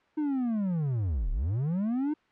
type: linear two-way sweep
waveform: triangle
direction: down then up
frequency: 311.1 to 32.09 to 311.1 Hz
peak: -24 dBFS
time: 0.17-2.14 s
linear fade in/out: 10 ms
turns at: 1.31 s
effects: white hiss -65 dBFS RMS until 2.31 s + low-pass 2000 Hz 12 dB/octave